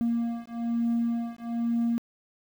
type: beating tone pair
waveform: triangle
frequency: 233.1 / 234.2 Hz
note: A#3 / A#3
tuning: 0 / +8 cents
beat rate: 1.1 Hz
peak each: -26 dBFS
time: 0.01-1.98 s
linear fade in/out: 0 ms
effects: tanh soft clip ceiling -17 dBFS + 9-bit